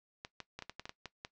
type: clicks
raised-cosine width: 0.2 ms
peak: -25 dBFS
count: 10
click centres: 0.249 / 0.403 / 0.59 / 0.623 / 0.696 / 0.796 / 0.855 / 0.894 / 1.057 / 1.249 s
effects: noise-tail reverb RT60 0.1 s tail -17 dB re dry + low-pass 6000 Hz 12 dB/octave